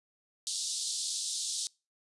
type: band-pass noise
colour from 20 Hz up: pink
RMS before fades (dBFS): -35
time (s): 0.47-1.67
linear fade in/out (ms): 0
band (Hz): 3700 to 9800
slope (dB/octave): 48
effects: noise-tail reverb RT60 0.3 s tail -25 dB re dry + resampled to 24000 Hz